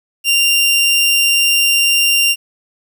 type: tone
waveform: sawtooth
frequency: 2782 Hz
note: F7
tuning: 7 cents flat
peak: -7 dBFS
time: 0.24-2.36 s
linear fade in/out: 50 ms
effects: 8-bit

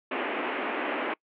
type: band-pass noise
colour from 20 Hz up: pink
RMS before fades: -31 dBFS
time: 0.11-1.14 s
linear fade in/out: 5 ms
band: 250 to 2800 Hz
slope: 48 dB/octave
effects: noise-tail reverb RT60 0.1 s tail -25 dB re dry

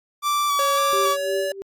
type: tone with vibrato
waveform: 45% pulse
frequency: 1157 Hz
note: D6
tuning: 26 cents flat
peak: -19 dBFS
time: 0.22-1.17 s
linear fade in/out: 50 ms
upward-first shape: square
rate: 1.8 Hz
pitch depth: 20 cents each way
type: tone with pitch glide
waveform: square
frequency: 554.4 to 572.3 Hz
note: C#5 to D5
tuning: 0 to -45 cents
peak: -24 dBFS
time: 0.59-1.52 s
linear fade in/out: 2 ms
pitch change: +55 cents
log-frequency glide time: 1.01-1.38 s
type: tone with tremolo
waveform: sine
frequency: 391.5 Hz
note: G4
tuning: 2 cents flat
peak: -22 dBFS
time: 0.93-1.62 s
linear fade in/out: 0 ms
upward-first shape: sine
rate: 2.9 Hz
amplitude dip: 85%
effects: AAC 64 kbps

